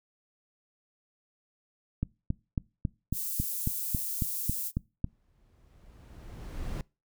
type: click train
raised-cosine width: 5 ms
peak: -16 dBFS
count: 12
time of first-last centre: 2.03-5.044 s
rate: 3.65 Hz
type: high-pass noise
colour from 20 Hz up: white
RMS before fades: -34 dBFS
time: 3.12-4.72 s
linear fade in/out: 50 ms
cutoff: 10000 Hz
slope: 12 dB/octave
type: noise with exponential growth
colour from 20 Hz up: brown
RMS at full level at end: -33 dBFS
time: 5.06-6.81 s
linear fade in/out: 2 ms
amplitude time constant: 380 ms
effects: noise-tail reverb RT60 0.3 s tail -24 dB re dry